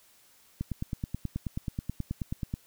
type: click train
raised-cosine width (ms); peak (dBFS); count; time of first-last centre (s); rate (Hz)
5; -19; 19; 0.61-2.539; 9.33
effects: white hiss -61 dBFS RMS until 2.66 s